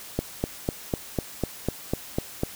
click train, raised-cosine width 2 ms, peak -10 dBFS, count 10, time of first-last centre 0.19-2.434 s, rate 4.01 Hz, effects white hiss -42 dBFS RMS until 2.55 s

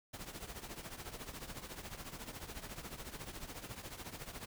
pink noise with tremolo, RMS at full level -44 dBFS, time 0.13-4.46 s, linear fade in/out 10 ms, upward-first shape triangle, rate 14 Hz, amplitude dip 80%, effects none

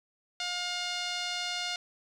5% pulse tone with low-pass filter, 712 Hz, F5, 33 cents sharp, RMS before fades -34 dBFS, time 0.4-1.76 s, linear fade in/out 2 ms, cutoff 4300 Hz, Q 1.3, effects 10-bit

